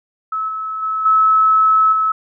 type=tone with level steps; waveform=sine; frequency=1297 Hz; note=E6; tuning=28 cents flat; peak=-18 / -21 / -17 / -9 / -13 dBFS; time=0.32-2.12 s; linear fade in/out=5 ms; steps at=0.48 / 0.82 / 1.05 / 1.92 s; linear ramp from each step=10 ms; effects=none